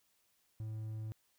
triangle tone, 109.3 Hz, A2, 11 cents flat, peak -37 dBFS, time 0.6-1.12 s, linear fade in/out 0 ms, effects white hiss -75 dBFS RMS until 1.38 s

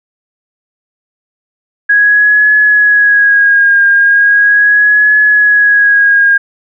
sine tone with vibrato, 1655 Hz, G#6, 6 cents flat, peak -4 dBFS, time 1.89-6.38 s, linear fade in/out 10 ms, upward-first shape triangle, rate 0.38 Hz, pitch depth 47 cents each way, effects none

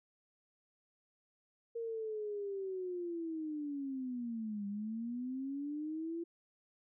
sine linear two-way sweep, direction down then up, 466.2 to 199.3 to 341.2 Hz, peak -37 dBFS, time 1.75-6.24 s, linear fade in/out 10 ms, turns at 4.67 s, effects none

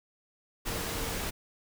sine tone in noise, 457.5 Hz, A#4, 32 cents flat, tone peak -44 dBFS, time 0.67-1.18 s, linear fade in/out 20 ms, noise pink, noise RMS -34 dBFS, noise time 0.65-1.31 s, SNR -13 dB, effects none

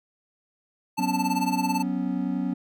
square tone with tremolo, 880 Hz, A5, in tune, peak -23 dBFS, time 0.97-1.83 s, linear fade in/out 20 ms, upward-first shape sine, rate 18 Hz, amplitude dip 85%
triangle chord, F# suspended fourth, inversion none, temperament equal, 185 / 246.9 / 277.2 Hz, F#3 / B3 / C#4, 0 / 0 / 0 cents, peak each -27 dBFS, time 0.98-2.54 s, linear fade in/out 10 ms
effects none

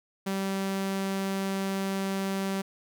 sawtooth tone, 194 Hz, G3, 18 cents flat, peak -24 dBFS, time 0.26-2.62 s, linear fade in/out 10 ms, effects none

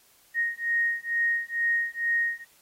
sine beating tone pair, 1864.7 / 1866.9 Hz, A#6 / A#6, 0 / +2 cents, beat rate 2.2 Hz, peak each -27 dBFS, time 0.34-2.45 s, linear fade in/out 50 ms, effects white hiss -60 dBFS RMS until 2.61 s + AAC 48 kbps

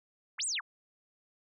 sine linear two-way sweep, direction up then down, 659.3 to 8820 to 771 Hz, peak -31 dBFS, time 0.38-0.61 s, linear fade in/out 20 ms, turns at 0.45 s, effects none

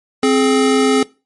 square tone pair together, 263.1 / 422.9 Hz, C4 / G#4, +10 / +31 cents, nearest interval minor sixth, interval 821 cents, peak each -14 dBFS, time 0.23-1.03 s, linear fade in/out 2 ms, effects noise-tail reverb RT60 0.3 s tail -22 dB re dry + MP3 48 kbps

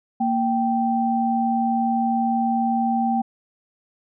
sine tone pair together, 232.2 / 781 Hz, A#3 / G5, -7 / -7 cents, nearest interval octave + major sixth, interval 2100 cents, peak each -21 / -21 dBFS, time 0.2-3.22 s, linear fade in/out 10 ms, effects none

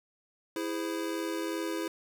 square chord, E augmented, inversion none, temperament just, 329.6 / 412 / 515 Hz, E4 / G#4 / B#4, 0 / -14 / -28 cents, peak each -34 / -39 / -40 dBFS, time 0.56-1.88 s, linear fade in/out 2 ms, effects none

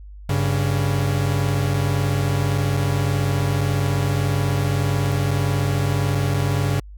45% pulse tone pair together, 98 / 139.72 Hz, G2 / C#3, 0 / +14 cents, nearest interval tritone, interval 614 cents, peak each -21 dBFS, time 0.29-6.8 s, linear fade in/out 5 ms, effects added 50 Hz sine -36 dBFS peak until 6.97 s

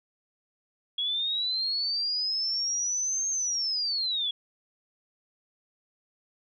sine linear two-way sweep, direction up then down, 3322 to 6440 to 3322 Hz, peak -26 dBFS, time 0.98-4.31 s, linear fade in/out 5 ms, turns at 3.29 s, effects none

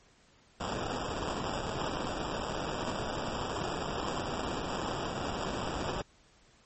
white noise with sample-and-hold, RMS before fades -35 dBFS, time 0.6-6.02 s, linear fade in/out 5 ms, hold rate 2100 Hz, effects pink hiss -63 dBFS RMS until 6.65 s + MP3 32 kbps

